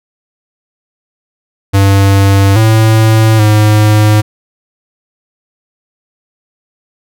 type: tone with pitch steps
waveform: square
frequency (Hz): 98.4 / 110.6 / 106.4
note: G2 / A2 / G#2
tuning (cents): +7 / +9 / +42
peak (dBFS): -5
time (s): 1.73-4.22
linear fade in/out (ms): 20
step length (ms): 830
effects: none